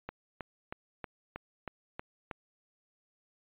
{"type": "click train", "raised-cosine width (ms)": 0.5, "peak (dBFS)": -23, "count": 8, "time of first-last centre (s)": [0.09, 2.312], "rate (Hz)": 3.15, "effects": ["resampled to 8000 Hz"]}